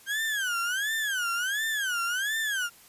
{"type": "tone with vibrato", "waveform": "35% pulse", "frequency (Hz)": 1568, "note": "G6", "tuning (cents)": 0, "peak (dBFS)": -25, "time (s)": [0.06, 2.7], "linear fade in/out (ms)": 50, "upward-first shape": "sine", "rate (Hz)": 1.4, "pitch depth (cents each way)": 230, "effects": ["white hiss -54 dBFS RMS until 2.88 s", "resampled to 32000 Hz"]}